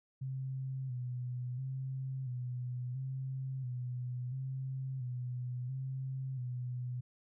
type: tone with vibrato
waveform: sine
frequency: 128.2 Hz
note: C3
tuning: 35 cents flat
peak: -36 dBFS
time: 0.21-7.01 s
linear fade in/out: 10 ms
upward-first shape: square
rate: 0.73 Hz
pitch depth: 54 cents each way
effects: none